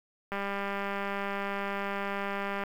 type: click train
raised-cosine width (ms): 0.5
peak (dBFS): -19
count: 462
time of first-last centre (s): 0.32-2.637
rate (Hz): 199
effects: 8-bit